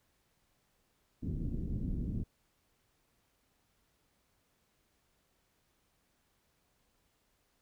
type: low-pass noise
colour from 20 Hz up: pink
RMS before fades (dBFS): -36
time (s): 1.22-2.24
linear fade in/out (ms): 10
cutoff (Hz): 280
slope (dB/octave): 24
effects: pink hiss -75 dBFS RMS until 7.61 s